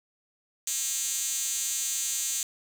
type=tone with high-pass filter; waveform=5% pulse; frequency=270.2 Hz; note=C#4; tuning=44 cents flat; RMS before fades=-30 dBFS; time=0.67-2.43 s; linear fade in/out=2 ms; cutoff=6000 Hz; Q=4.2; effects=none